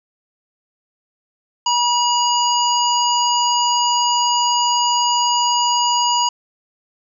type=harmonic tone; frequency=964 Hz; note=B5; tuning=42 cents flat; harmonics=1 / 3 / 5 / 7; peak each=-16 / -21 / -23 / -24 dBFS; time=1.66-6.29 s; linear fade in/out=5 ms; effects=none